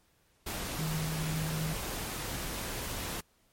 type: tone in noise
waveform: sine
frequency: 157.8 Hz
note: D#3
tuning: 25 cents sharp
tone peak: -32 dBFS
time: 0.78-1.74 s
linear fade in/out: 10 ms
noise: pink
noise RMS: -37 dBFS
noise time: 0.46-3.21 s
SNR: +2 dB
effects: pink hiss -69 dBFS RMS until 3.52 s + MP3 64 kbps